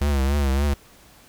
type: tone with vibrato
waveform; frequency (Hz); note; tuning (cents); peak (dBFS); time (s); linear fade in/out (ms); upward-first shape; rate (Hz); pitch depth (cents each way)
square; 69.6; C#2; +8; -19; 0.01-0.74; 5; triangle; 3.5; 100
effects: pink hiss -51 dBFS RMS until 1.28 s